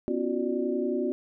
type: tone cluster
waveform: sine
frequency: 247.5 / 278.7 / 339.4 / 370.1 / 590 Hz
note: B3 / C#4 / F4 / F#4 / D5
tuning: +4 / +9 / -49 / 0 / +8 cents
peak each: -31 / -33 / -33 / -29 / -36 dBFS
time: 0.08-1.12 s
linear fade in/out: 0 ms
effects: none